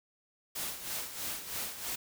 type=noise with tremolo; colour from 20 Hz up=white; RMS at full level=-36 dBFS; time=0.55-1.96 s; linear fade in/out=10 ms; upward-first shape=sine; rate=3.1 Hz; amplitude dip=65%; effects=none